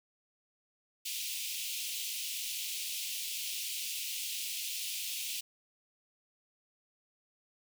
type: high-pass noise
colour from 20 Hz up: pink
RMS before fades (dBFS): -38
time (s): 1.05-5.41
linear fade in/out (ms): 10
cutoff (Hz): 2500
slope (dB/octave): 48
effects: none